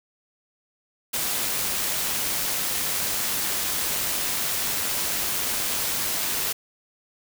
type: noise with amplitude modulation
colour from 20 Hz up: white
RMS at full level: -25 dBFS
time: 1.13-6.53 s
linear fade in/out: 10 ms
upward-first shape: sine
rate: 100 Hz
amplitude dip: 25%
effects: none